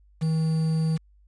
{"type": "tone with quantisation", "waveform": "triangle", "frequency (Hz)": 159.7, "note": "D#3", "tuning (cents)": 45, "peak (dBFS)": -19, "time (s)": [0.21, 0.98], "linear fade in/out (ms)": 20, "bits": 7, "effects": ["added 50 Hz sine -54 dBFS peak until 1.27 s", "resampled to 22050 Hz"]}